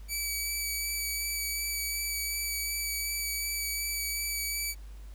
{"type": "tone with vibrato", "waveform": "10% pulse", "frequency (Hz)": 2291, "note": "D7", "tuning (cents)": -44, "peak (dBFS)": -22, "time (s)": [0.08, 4.75], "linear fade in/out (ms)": 50, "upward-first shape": "sine", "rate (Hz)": 2.7, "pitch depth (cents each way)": 12, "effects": ["added 50 Hz sine -42 dBFS peak until 5.14 s", "pink hiss -60 dBFS RMS until 5.14 s"]}